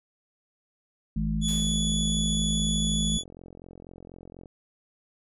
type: harmonic tone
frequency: 53.5 Hz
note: A1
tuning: 48 cents flat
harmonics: 1 / 3 / 4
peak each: -29 / -29 / -29 dBFS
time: 1.16-3.18 s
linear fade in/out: 5 ms
type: tone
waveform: 25% pulse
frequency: 3419 Hz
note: G#7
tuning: 50 cents sharp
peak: -24 dBFS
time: 1.41-3.24 s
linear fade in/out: 50 ms
type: noise with exponential decay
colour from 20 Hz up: white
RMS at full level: -40 dBFS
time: 1.48-2.08 s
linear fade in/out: 5 ms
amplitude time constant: 130 ms
type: click train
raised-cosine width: 2 ms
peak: -32 dBFS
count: 131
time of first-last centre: 1.51-4.458 s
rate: 44.1 Hz
effects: resampled to 32000 Hz